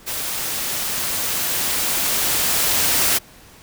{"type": "noise with level ramp", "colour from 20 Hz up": "white", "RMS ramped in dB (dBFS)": [-26, -17], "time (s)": [0.06, 3.19], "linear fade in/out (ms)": 20, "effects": ["pink hiss -46 dBFS RMS until 3.62 s"]}